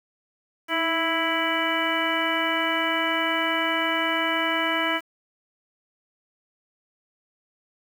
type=harmonic tone with a mistuned harmonic; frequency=329.6 Hz; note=E4; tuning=in tune; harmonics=1 / 2 / 3 / 4 / 5 / 6 / 7 / 9; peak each=-30 / -30 / -30 / -30 / -30 / -30 / -30 / -30 dBFS; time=0.68-5.01 s; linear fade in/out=50 ms; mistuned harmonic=1; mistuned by=-48 cents; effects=8-bit

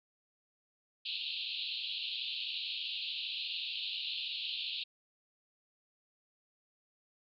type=band-pass noise; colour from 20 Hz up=white; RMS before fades=-39 dBFS; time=1.05-4.84 s; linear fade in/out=10 ms; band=2600 to 4300 Hz; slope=96 dB/octave; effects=none

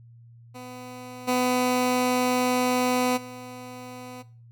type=tone with level steps; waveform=15% pulse; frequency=250.7 Hz; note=B3; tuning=26 cents sharp; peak=-32 / -15 / -32 dBFS; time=0.54-4.23 s; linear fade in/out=20 ms; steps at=1.27 / 3.16 s; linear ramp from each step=20 ms; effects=noise-tail reverb RT60 0.4 s tail -18 dB re dry + added 117 Hz sine -47 dBFS peak until 4.51 s

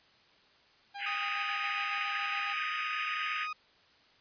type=tone with tremolo; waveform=sawtooth; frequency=804 Hz; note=G5; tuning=44 cents sharp; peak=-36 dBFS; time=0.94-2.54 s; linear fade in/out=20 ms; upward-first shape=square; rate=7.2 Hz; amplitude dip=40%
type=band-pass noise; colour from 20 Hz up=white; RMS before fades=-37 dBFS; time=0.98-3.48 s; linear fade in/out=50 ms; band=1500 to 3000 Hz; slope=96 dB/octave
type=tone; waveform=30% pulse; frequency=1244.5 Hz; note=D#6; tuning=in tune; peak=-32 dBFS; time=1.06-3.53 s; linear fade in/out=5 ms
effects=white hiss -63 dBFS RMS until 4.2 s + resampled to 11025 Hz

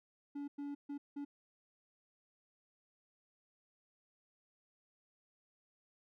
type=tone bursts at uneven times; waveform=triangle; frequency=285.7 Hz; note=D4; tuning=48 cents flat; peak=-38 dBFS; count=4; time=0.35-0.48 / 0.58-0.75 / 0.89-0.98 / 1.16-1.25 s; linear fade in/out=10 ms; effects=none

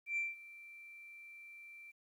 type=tone with ADSR envelope; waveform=sine; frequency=2349 Hz; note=D7; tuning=in tune; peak=-31 dBFS; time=0.06-1.92 s; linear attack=110 ms; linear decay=180 ms; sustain=-20 dB; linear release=18 ms; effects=tanh soft clip ceiling -30 dBFS + 12-bit

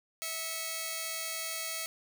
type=tone pair together; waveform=5% pulse; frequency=650 / 2213 Hz; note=E5 / C#7; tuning=-24 / -3 cents; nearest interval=octave + major sixth; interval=2121 cents; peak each=-27 dBFS; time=0.22-1.86 s; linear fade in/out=0 ms; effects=none

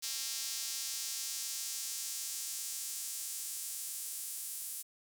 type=tone with high-pass filter sweep; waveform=square; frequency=123.47 Hz; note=B2; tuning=in tune; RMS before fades=-40 dBFS; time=0.02-4.83 s; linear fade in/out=20 ms; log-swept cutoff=5100 to 9600 Hz; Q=1.3; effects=none

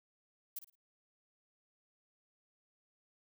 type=noise with echo; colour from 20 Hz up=violet; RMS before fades=-41 dBFS; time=0.56-0.59 s; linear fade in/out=5 ms; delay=55 ms; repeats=3; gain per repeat=-12 dB; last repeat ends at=0.755 s; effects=none

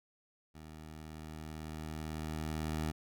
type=tone with level ramp; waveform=15% pulse; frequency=78 Hz; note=D#2; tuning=5 cents sharp; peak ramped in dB=-43 to -27 dBFS; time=0.54-2.92 s; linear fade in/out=20 ms; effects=none

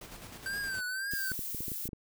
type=noise with tremolo; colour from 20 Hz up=pink; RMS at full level=-46 dBFS; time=0.01-0.81 s; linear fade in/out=5 ms; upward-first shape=square; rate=9.6 Hz; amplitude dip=40%
type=tone with vibrato; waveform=square; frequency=1555 Hz; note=G6; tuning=14 cents flat; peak=-34 dBFS; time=0.46-1.32 s; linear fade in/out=0 ms; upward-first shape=triangle; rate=1.9 Hz; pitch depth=100 cents each way
type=noise; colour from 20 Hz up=violet; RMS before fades=-38 dBFS; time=1.11-1.88 s; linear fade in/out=2 ms
type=clicks; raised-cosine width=3 ms; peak=-28 dBFS; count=10; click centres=1.136 / 1.317 / 1.392 / 1.547 / 1.606 / 1.682 / 1.718 / 1.856 / 1.89 / 1.932 s
effects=none

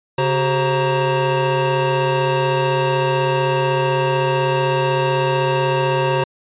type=tone cluster; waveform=square; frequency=138.2 / 378.7 / 533 / 934 Hz; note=C#3 / F#4 / C5 / A#5; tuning=-5 / +40 / +32 / +3 cents; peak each=-22 dBFS; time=0.18-6.24 s; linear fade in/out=5 ms; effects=resampled to 8000 Hz

